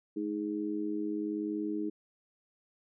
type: tone with amplitude modulation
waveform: sine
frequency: 314.2 Hz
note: D#4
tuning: 17 cents sharp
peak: -27 dBFS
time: 0.16-1.9 s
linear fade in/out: 10 ms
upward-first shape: sine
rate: 101 Hz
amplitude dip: 95%
effects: none